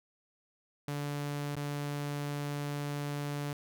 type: tone with dropouts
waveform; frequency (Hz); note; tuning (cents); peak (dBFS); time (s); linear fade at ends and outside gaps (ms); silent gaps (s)
sawtooth; 144.8; D3; -24; -30; 0.88-3.53; 2; 1.554-1.566
effects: none